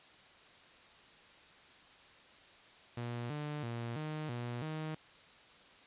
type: tone with pitch steps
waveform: sawtooth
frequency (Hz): 119.5 / 148.9 / 117.5 / 154 / 120.5 / 156.2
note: A#2 / D3 / A#2 / D#3 / B2 / D#3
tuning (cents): +43 / +24 / +14 / -17 / -42 / +7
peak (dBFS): -34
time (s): 2.97-4.95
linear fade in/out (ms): 5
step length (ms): 330
effects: white hiss -59 dBFS RMS until 5.86 s + resampled to 8000 Hz